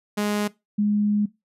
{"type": "tone pair in turn", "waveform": ["sawtooth", "sine"], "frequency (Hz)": [207.7, 207.7], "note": ["G#3", "G#3"], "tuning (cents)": [0, 0], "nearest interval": "unison", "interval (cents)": 0, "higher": "neither", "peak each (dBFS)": -18, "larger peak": "neither", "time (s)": [[0.17, 0.48], [0.78, 1.26]], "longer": "second", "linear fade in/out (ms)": 10, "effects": ["noise-tail reverb RT60 0.2 s tail -19 dB re dry", "resampled to 32000 Hz"]}